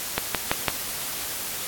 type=click train; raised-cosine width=0.3 ms; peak=-4 dBFS; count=4; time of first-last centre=0.18-0.683 s; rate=5.97 Hz; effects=white hiss -31 dBFS RMS until 1.67 s + AAC 64 kbps